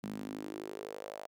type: tone with high-pass filter sweep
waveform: sawtooth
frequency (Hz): 51.91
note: G#1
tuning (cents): 0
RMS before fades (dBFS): -43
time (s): 0.03-1.27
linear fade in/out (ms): 10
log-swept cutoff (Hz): 200 to 650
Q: 4.2
effects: none